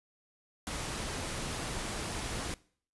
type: noise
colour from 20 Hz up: pink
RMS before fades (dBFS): -37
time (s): 0.67-2.54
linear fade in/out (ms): 0
effects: noise-tail reverb RT60 0.5 s tail -21 dB re dry + resampled to 24000 Hz